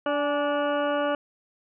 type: harmonic tone with a mistuned harmonic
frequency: 290.6 Hz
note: D4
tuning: 18 cents flat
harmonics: 1 / 2 / 3 / 4 / 5 / 6 / 8 / 9 / 10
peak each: -30 / -25 / -33 / -32 / -33 / -43 / -48 / -47 / -40 dBFS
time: 0.06-1.15 s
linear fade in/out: 2 ms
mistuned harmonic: 3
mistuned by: -45 cents
effects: none